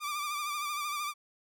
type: tone with vibrato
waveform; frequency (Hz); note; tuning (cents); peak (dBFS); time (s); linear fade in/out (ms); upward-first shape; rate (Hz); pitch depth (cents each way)
sawtooth; 1183; D6; +12; -29; 0-1.14; 50; sine; 13; 49
effects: none